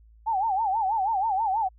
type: tone with vibrato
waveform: sine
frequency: 828 Hz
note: G#5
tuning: 5 cents flat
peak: -22 dBFS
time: 0.26-1.69 s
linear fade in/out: 20 ms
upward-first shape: sine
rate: 6.2 Hz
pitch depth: 180 cents each way
effects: added 55 Hz sine -51 dBFS peak until 1.78 s